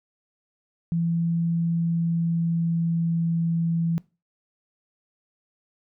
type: tone with pitch glide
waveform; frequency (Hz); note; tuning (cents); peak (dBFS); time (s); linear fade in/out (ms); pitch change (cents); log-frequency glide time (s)
sine; 167.9 to 166.64; E3 to E3; +32 to +19; -21; 0.92-3.98; 0; -13; 1.52-3.37
effects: noise-tail reverb RT60 0.3 s tail -22 dB re dry